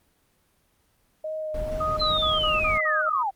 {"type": "tone with vibrato", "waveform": "sine", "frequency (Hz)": 621, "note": "D#5", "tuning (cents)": -3, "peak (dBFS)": -28, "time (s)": [1.24, 3.09], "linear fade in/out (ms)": 5, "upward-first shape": "sine", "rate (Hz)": 2.2, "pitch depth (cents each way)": 16}
{"type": "noise", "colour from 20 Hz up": "brown", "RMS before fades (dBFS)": -33, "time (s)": [1.54, 2.78], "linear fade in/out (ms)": 5}
{"type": "tone bursts", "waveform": "sine", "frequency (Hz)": 1244.5, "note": "D#6", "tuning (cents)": 0, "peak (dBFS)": -24, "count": 7, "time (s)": [1.8, 3.23], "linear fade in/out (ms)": 10, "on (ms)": 170, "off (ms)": 40}
{"type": "linear sweep", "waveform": "sine", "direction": "down", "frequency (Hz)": [4141, 740], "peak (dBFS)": -23, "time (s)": [1.99, 3.31], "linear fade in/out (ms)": 20}
{"effects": ["pink hiss -66 dBFS RMS until 3.35 s", "Opus 24 kbps"]}